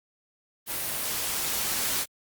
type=noise with level ramp; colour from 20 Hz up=white; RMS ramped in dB=-31 to -27 dBFS; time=0.66-2.06 s; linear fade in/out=50 ms; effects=Opus 32 kbps